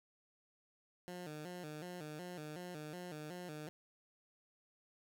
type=tone with vibrato; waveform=15% pulse; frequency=164.81 Hz; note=E3; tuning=in tune; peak=-39 dBFS; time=1.08-3.69 s; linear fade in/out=0 ms; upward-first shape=square; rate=2.7 Hz; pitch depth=140 cents each way; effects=none